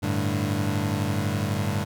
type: chord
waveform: 25% pulse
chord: G suspended second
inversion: none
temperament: equal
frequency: 98 / 110 / 146.83 Hz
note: G2 / A2 / D3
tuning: 0 / 0 / 0 cents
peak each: -23 / -25 / -26 dBFS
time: 0.02-1.85 s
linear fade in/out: 20 ms
effects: none